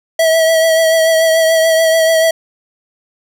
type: tone with vibrato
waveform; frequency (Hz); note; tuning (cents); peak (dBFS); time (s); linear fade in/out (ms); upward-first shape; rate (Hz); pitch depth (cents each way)
square; 648; E5; -30; -9; 0.19-2.31; 5; triangle; 6.9; 30
effects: none